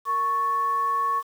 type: tone with frequency modulation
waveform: sine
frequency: 1108.7 Hz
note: C#6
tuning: in tune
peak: -21 dBFS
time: 0.05-1.23 s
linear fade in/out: 50 ms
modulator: 645 Hz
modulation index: 0.23
effects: 8-bit